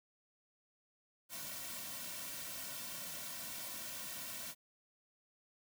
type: noise with comb filter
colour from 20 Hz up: white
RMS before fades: -45 dBFS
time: 1.29-4.55 s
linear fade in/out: 50 ms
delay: 2.4 ms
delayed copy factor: -0.8
effects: none